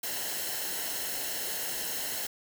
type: noise with comb filter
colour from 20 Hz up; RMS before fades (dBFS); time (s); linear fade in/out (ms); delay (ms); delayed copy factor
white; -34; 0.03-2.27; 5; 0.84; -0.6
effects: none